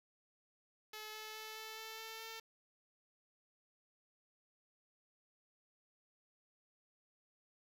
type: tone with pitch steps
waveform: 5% pulse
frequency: 430.2 / 433.2 / 436.2 / 439.2 / 442.3 / 445.4 / 448.5 Hz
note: A4 / A4 / A4 / A4 / A4 / A4 / A4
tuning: -39 / -27 / -15 / -3 / +9 / +21 / +33 cents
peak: -35 dBFS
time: 0.93-2.4 s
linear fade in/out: 5 ms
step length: 210 ms
effects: 11-bit